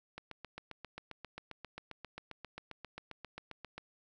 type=click train; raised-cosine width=0.3 ms; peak=-28 dBFS; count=28; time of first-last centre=0.18-3.78 s; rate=7.5 Hz; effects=none